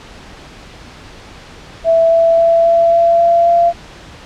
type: tone with pitch steps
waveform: sine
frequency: 660 / 664.2 / 668.4 / 672.7 / 677 / 681.3 / 685.6 Hz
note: E5 / E5 / E5 / E5 / E5 / F5 / F5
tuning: +2 / +13 / +24 / +35 / +46 / -43 / -32 cents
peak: -7 dBFS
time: 1.84-3.73 s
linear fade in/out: 50 ms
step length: 270 ms
effects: pink hiss -36 dBFS RMS until 4.25 s + low-pass 5000 Hz 12 dB/octave